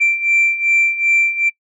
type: beating tone pair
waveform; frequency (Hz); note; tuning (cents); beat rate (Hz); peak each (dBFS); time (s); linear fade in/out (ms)
sine; 2349 / 2351.6; D7 / D7; 0 / +2; 2.6; -17 / -13; 0-1.5; 20
effects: noise-tail reverb RT60 0.1 s tail -24 dB re dry + tanh soft clip ceiling -7 dBFS

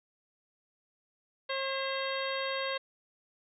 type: harmonic tone with a mistuned harmonic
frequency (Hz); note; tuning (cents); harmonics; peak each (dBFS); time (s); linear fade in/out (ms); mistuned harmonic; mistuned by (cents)
538; C5; +48; 1 / 2 / 3 / 4 / 5 / 6 / 7 / 8; -35 / -38 / -40 / -41 / -42 / -43 / -43 / -44; 1.49-2.78; 10; 4; -88
effects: none

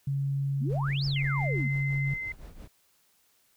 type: tone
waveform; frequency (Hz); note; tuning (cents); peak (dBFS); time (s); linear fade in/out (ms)
sine; 138.59; C#3; 0; -26; 0.07-2.14; 5
type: exponential two-way sweep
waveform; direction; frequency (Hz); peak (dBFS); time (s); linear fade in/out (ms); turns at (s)
sine; up then down; 195.9 to 5430 to 195.9; -33; 0.6-1.69; 20; 1.05
type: noise with tremolo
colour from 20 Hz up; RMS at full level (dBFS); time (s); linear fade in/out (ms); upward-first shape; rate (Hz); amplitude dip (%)
brown; -42; 0.69-2.68; 10; triangle; 5.8; 80
type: tone with pitch glide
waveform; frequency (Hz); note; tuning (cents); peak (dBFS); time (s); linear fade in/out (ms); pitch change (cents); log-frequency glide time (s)
sine; 2093 to 2068; C7 to C7; 0 to -21; -32; 1.16-2.32; 2; -21; 1.44-1.54
effects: white hiss -67 dBFS RMS until 3.56 s

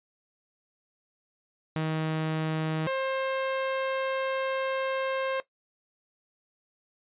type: tone pair in turn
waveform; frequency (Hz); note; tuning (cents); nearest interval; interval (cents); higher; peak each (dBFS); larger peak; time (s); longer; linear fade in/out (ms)
sawtooth; 157.9 / 531.1; D#3 / C5; +26 / +26; octave + major sixth; 2100; second; -23; neither; 1.76-2.87 / 2.87-5.4; second; 0
effects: noise-tail reverb RT60 0.1 s tail -17 dB re dry + resampled to 8000 Hz

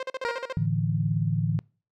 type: tone bursts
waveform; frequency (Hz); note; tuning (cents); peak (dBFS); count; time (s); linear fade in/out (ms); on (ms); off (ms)
sawtooth; 523.3; C5; 0; -25; 8; 0-0.526; 2; 29; 42
type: tone with exponential decay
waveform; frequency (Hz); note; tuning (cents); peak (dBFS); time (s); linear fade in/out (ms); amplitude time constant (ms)
15% pulse; 472.3; A#4; +23; -17; 0.25-0.66; 0; 89
type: chord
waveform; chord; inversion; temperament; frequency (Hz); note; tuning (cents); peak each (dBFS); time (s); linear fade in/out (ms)
sine; A suspended fourth; none; just; 110 / 146.67 / 165; A2 / D3 / E3; 0 / -2 / +2; -27; 0.57-1.59; 0
effects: noise-tail reverb RT60 0.4 s tail -26 dB re dry + low-pass 4000 Hz 12 dB/octave

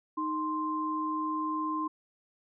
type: tone pair together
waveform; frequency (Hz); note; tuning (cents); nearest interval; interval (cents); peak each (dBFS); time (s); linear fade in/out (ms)
sine; 310.5 / 1046.5; D#4 / C6; -3 / 0; octave + major sixth; 2103; -33 / -31; 0.17-1.88; 10
effects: none

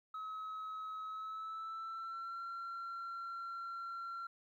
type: tone with pitch glide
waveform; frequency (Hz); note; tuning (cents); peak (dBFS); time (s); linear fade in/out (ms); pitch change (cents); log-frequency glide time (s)
sine; 1282 to 1366.1; E6 to F6; -49 to -39; -39; 0.14-4.27; 5; +110; 1.06-2.42
effects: tanh soft clip ceiling -40 dBFS + 13-bit

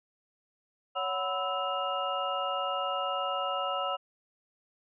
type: tone cluster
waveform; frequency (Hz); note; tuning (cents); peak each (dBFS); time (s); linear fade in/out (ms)
sine; 560 / 740 / 1001 / 1309 / 2832; C#5 / F#5 / B5 / E6 / F7; +18 / 0 / +23 / -13 / +23; -35 / -35 / -38 / -33 / -38; 0.95-3.97; 20
effects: none

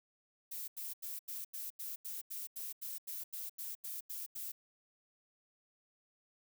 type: noise bursts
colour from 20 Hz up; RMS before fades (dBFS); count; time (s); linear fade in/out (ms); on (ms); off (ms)
violet; -43; 16; 0.51-4.52; 10; 170; 86
effects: none

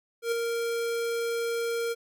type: tone with ADSR envelope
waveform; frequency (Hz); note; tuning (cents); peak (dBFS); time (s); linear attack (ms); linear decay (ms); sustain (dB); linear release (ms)
square; 465.2; A#4; -4; -24; 0.22-1.95; 100; 5; -4; 31
effects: none

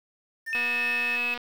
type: tone with tremolo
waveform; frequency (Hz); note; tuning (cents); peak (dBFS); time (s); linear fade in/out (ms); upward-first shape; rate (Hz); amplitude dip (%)
triangle; 1800; A6; +39; -28; 0.46-1.17; 20; sine; 2.9; 30
type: tone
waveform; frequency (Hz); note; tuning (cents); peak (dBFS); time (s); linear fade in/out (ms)
sine; 2575; E7; -41; -25; 0.53-1.34; 0
type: click train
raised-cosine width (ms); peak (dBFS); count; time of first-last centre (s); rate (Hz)
0.3; -20; 201; 0.55-1.376; 242
effects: 8-bit

